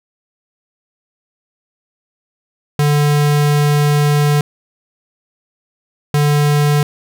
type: tone bursts at uneven times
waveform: square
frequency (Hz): 146.83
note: D3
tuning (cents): 0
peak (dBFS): -11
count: 2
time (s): 2.79-4.41 / 6.14-6.83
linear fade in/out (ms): 2
effects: none